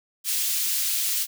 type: high-pass noise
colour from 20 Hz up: white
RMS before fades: -25 dBFS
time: 0.24-1.27 s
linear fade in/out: 50 ms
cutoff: 3000 Hz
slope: 12 dB/octave
effects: none